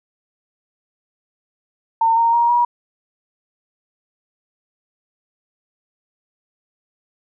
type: tone with pitch steps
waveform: sine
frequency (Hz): 908 / 924.9 / 942.2 / 959.8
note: A#5 / A#5 / A#5 / B5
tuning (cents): -46 / -14 / +18 / -50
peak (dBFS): -12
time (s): 2.01-2.65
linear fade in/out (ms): 5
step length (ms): 160
effects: none